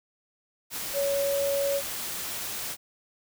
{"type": "tone in noise", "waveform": "sine", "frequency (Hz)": 560, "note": "C#5", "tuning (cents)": 18, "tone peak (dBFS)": -24, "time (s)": [0.93, 1.82], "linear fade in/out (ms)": 50, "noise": "white", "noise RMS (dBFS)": -34, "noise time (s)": [0.7, 2.77], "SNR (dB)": 7, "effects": []}